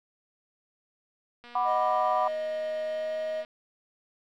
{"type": "click train", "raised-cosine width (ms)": 0.3, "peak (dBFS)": -33, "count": 483, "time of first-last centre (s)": [1.44, 3.448], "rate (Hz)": 240}
{"type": "chord", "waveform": "sine", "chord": "B minor", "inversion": "second", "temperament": "equal with one note detuned", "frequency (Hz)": [740, 987.8, 1182.8], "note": ["F#5", "B5", "D6"], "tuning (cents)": [0, 0, 12], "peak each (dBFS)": [-27, -28, -30], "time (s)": [1.55, 2.28], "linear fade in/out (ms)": 5}
{"type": "tone with pitch glide", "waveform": "triangle", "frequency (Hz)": [622.3, 626.6], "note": ["D#5", "D#5"], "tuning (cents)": [0, 12], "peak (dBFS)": -27, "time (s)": [1.64, 3.45], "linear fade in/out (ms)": 50, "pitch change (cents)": 12, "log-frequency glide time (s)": [2.83, 3.17]}
{"effects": []}